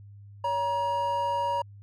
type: tone pair together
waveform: triangle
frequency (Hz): 563 / 949.1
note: C#5 / A#5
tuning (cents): +27 / +31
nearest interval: major sixth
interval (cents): 904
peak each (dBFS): -30 / -24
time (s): 0.44-1.62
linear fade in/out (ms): 5
effects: added 101 Hz sine -45 dBFS peak until 1.82 s